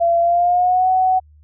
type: tone with pitch glide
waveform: sine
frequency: 681 to 746.9 Hz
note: F5 to F#5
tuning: -44 to +16 cents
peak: -12 dBFS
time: 0-1.2 s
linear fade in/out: 20 ms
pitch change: +160 cents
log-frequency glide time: 0.2-0.89 s
effects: added 75 Hz sine -45 dBFS peak until 1.43 s